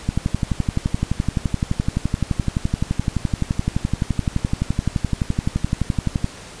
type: click train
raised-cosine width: 5 ms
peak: -6 dBFS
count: 73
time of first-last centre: 0.09-6.244 s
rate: 11.7 Hz
effects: pink hiss -38 dBFS RMS until 6.6 s + resampled to 22050 Hz